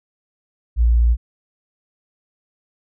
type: tone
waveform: sine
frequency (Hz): 58.27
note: A#1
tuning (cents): 0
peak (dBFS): -11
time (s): 0.76-1.17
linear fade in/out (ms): 50
effects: none